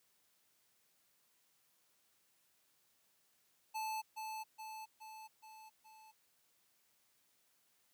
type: tone with echo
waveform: square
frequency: 873 Hz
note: A5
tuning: 14 cents flat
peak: -39 dBFS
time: 3.74-4.02 s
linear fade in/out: 20 ms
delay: 420 ms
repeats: 5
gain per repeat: -4 dB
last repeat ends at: 6.12 s
effects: white hiss -75 dBFS RMS until 7.93 s + high-pass 80 Hz 12 dB/octave